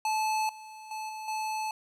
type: tone with level steps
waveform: square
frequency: 868 Hz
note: A5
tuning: 24 cents flat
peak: -27 / -44 / -35 / -38 / -31 dBFS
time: 0.05-1.71 s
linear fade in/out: 2 ms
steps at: 0.49 / 0.91 / 1.09 / 1.28 s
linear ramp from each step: 2 ms
effects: low-pass 11000 Hz 12 dB/octave + 11-bit